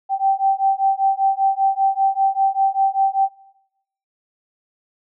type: beating tone pair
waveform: sine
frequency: 776 / 781.1 Hz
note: G5 / G5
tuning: -18 / -6 cents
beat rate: 5.1 Hz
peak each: -18 dBFS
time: 0.09-3.29 s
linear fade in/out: 50 ms
effects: noise-tail reverb RT60 0.8 s tail -19 dB re dry